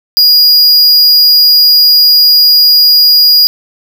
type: tone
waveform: square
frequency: 4875 Hz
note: D#8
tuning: 36 cents flat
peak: -3 dBFS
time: 0.17-3.47 s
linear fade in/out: 0 ms
effects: none